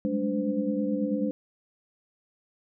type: tone cluster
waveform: sine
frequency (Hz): 193 / 204.1 / 213.3 / 290.1 / 512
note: G3 / G#3 / G#3 / D4 / C5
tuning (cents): -27 / -30 / +46 / -21 / -38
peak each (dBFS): -36 / -33 / -30 / -29 / -32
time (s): 0.05-1.31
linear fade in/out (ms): 0
effects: none